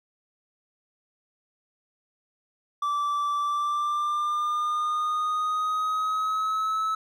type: tone with pitch glide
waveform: triangle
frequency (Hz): 1164 to 1299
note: D6 to E6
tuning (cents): -16 to -26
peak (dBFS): -22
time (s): 2.82-6.95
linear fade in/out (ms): 5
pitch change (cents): +190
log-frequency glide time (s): 3.39-6.8
effects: none